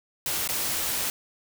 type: noise with dropouts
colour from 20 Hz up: white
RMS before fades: -28 dBFS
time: 0.26-1.1 s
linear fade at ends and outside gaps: 1 ms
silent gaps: 0.476-0.489 s
effects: none